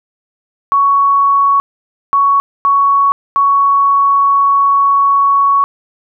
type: tone bursts at uneven times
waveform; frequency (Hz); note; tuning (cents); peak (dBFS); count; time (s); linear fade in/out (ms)
sine; 1116; C#6; +11; -7; 4; 0.72-1.6 / 2.13-2.4 / 2.65-3.12 / 3.36-5.64; 0
effects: none